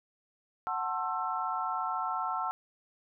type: chord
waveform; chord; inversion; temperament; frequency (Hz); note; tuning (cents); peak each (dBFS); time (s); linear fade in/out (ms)
sine; F# half-diminished seventh; none; just; 740 / 888 / 1065.6 / 1332; F#5 / A5 / C6 / E6; 0 / +16 / +31 / +18; -36 / -36 / -37 / -34; 0.67-2.51; 0
effects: none